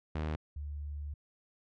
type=tone pair in turn; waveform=sawtooth / sine; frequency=77.5 / 73.01 Hz; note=D#2 / D2; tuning=-6 / -10 cents; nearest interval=minor second; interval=104 cents; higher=first; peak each=-29 / -37 dBFS; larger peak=first; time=0.15-0.36 / 0.56-1.14 s; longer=second; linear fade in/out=5 ms; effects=low-pass 3000 Hz 12 dB/octave